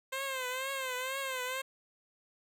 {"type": "tone with vibrato", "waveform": "10% pulse", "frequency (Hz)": 523.3, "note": "C5", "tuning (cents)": 0, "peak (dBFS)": -26, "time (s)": [0.12, 1.62], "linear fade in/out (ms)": 10, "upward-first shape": "triangle", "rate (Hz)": 2.1, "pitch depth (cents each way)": 90, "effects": []}